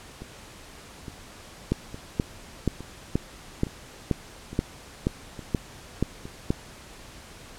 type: two click trains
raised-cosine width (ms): 3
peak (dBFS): -24 / -9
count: 8 / 11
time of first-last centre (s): 0.22-6.254 / 1.72-6.505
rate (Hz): 1.16 / 2.09
effects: pink hiss -46 dBFS RMS until 7.58 s + low-pass 10000 Hz 12 dB/octave